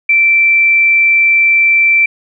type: tone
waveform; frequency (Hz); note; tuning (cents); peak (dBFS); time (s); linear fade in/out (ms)
sine; 2340; D7; -7; -6; 0.09-2.06; 5
effects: none